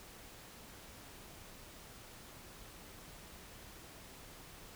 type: silence
effects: pink hiss -54 dBFS RMS until 4.75 s